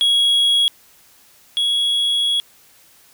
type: tone pair in turn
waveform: triangle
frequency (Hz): 3322 / 3338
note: G#7 / G#7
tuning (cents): 0 / +8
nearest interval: unison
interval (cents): 8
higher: second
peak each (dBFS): -11 / -14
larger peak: first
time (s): 0.01-0.68 / 1.57-2.4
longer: second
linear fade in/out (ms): 0
effects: white hiss -51 dBFS RMS until 3.13 s